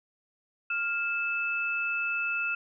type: tone pair together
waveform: sine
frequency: 1400 / 2624 Hz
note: F6 / E7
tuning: +4 / -9 cents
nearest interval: major seventh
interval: 1087 cents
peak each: -31 / -29 dBFS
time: 0.7-2.55 s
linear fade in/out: 5 ms
effects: none